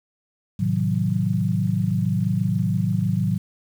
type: chord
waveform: sine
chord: A diminished seventh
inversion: none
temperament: equal with one note detuned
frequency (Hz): 110 / 130.81 / 158.74 / 185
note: A2 / C3 / Eb3 / Gb3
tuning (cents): 0 / 0 / +35 / 0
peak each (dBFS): -24 / -27 / -25 / -23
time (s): 0.59-3.38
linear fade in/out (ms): 10
effects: 8-bit